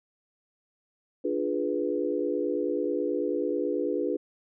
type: chord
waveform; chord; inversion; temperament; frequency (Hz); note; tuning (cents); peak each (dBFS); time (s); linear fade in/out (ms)
sine; D diminished seventh; none; equal with one note detuned; 293.7 / 349.2 / 418.4 / 493.9; D4 / F4 / Ab4 / Cb5; 0 / 0 / +13 / 0; -31; 1.24-4.17; 10
effects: none